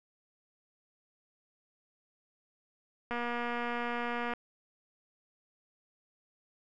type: click train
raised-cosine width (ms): 0.5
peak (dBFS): -21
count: 294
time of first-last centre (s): 3.11-4.336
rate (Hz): 239
effects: none

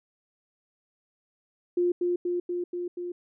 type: tone with echo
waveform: sine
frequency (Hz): 352.8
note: F4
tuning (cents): +18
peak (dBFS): -21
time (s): 1.77-1.92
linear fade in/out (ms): 5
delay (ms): 240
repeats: 5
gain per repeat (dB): -2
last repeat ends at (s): 3.12
effects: none

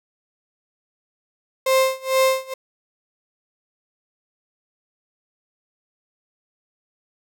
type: tone with tremolo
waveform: 35% pulse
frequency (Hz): 526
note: C5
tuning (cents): +9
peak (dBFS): -12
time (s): 1.66-2.54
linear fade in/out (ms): 5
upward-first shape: sine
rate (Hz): 2.2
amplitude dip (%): 95
effects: none

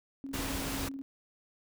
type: tone with tremolo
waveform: sine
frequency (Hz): 272.4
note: C#4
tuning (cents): -30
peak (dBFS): -36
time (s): 0.24-1.02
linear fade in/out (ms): 0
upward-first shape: square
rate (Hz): 20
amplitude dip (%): 40
type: noise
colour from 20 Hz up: pink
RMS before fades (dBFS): -36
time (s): 0.33-0.89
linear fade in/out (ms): 10
effects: none

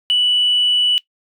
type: tone with frequency modulation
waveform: sine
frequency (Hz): 2960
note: F#7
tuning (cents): 0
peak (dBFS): -11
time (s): 0.1-0.98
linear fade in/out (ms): 0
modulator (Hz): 81.4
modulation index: 0.22
effects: noise-tail reverb RT60 0.1 s tail -20 dB re dry + tanh soft clip ceiling -8 dBFS

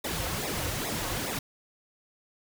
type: noise with flanger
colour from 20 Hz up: pink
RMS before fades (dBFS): -32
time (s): 0.04-1.39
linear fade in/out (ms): 5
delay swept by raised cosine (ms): 0.66 to 5.06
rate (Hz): 2.4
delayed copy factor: -0.8
effects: none

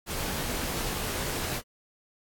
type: noise with comb filter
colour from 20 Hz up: pink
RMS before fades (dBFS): -32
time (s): 0.06-1.62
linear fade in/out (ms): 50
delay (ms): 19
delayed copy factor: -0.6
effects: AAC 64 kbps

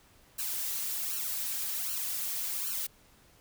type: noise with flanger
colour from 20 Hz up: blue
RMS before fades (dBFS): -34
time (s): 0.38-2.87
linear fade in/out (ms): 10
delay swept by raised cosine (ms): 0.69 to 4.39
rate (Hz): 1.3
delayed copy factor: +0.85
effects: pink hiss -61 dBFS RMS until 3.4 s

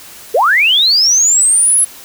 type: linear sweep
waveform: sine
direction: up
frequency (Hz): 392 to 11000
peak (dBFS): -7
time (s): 0.34-1.85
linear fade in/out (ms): 10
effects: white hiss -35 dBFS RMS until 2.04 s

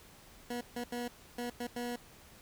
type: tone bursts at uneven times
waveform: 20% pulse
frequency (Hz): 241.6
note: B3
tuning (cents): -38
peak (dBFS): -31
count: 6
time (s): 0.5-0.61 / 0.76-0.84 / 0.92-1.08 / 1.38-1.5 / 1.6-1.67 / 1.76-1.96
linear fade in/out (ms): 5
effects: pink hiss -57 dBFS RMS until 2.41 s

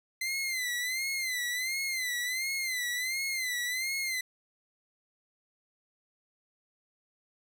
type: tone with vibrato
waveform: sawtooth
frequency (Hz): 2050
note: C7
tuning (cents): -36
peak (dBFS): -27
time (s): 0.21-4.21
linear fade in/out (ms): 5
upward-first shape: sine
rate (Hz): 1.4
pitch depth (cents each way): 98
effects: none

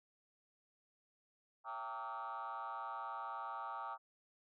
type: tone with frequency modulation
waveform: sine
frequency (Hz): 1031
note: C6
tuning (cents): -26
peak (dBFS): -40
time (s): 1.64-3.98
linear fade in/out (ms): 50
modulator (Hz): 119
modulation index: 2.5
effects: tanh soft clip ceiling -38 dBFS

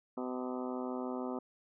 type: harmonic tone with a mistuned harmonic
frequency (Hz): 126.7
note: B2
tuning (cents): +45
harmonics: 2 / 3 / 4 / 5 / 6 / 7 / 8 / 9 / 10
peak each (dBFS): -38 / -42 / -44 / -46 / -48 / -49 / -50 / -51 / -52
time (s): 0.17-1.39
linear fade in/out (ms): 5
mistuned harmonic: 9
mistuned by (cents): +61
effects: none

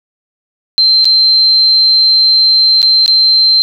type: tone with dropouts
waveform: sine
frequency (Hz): 4123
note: C8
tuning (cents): -26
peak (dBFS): -5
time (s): 0.78-3.62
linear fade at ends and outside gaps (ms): 0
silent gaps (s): 1.045-1.054 / 2.818-2.828 / 3.061-3.079
effects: 7-bit

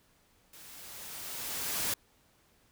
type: noise with level ramp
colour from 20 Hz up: white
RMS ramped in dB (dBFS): -52 to -31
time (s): 0.53-1.94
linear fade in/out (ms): 5
effects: pink hiss -67 dBFS RMS until 2.71 s

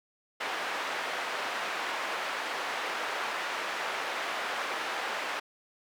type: band-pass noise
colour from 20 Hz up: white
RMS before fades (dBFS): -34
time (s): 0.4-5.4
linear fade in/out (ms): 10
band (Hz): 520 to 1900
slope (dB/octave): 12
effects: none

